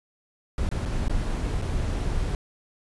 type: noise with dropouts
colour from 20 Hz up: brown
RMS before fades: -26 dBFS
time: 0.58-2.35 s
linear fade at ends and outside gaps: 1 ms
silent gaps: 0.69-0.714 / 0.853-0.858 / 1.082-1.096 / 1.616-1.621 s
effects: resampled to 24000 Hz